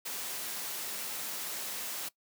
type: noise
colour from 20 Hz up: white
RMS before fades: -38 dBFS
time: 0.05-2.09 s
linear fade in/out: 10 ms
effects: noise-tail reverb RT60 0.1 s tail -20 dB re dry + high-pass 200 Hz 12 dB/octave